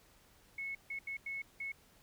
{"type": "tone bursts at uneven times", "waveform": "sine", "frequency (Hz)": 2194, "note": "C#7", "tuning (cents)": -18, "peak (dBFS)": -38, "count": 5, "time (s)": [[0.58, 0.75], [0.9, 0.99], [1.07, 1.17], [1.26, 1.42], [1.6, 1.72]], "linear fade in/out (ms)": 5, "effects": ["pink hiss -65 dBFS RMS until 2.02 s"]}